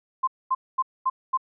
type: tone bursts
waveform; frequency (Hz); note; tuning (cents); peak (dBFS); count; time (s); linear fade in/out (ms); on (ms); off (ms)
sine; 1046.5; C6; 0; -19; 5; 0.23-1.375; 10; 45; 230
effects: none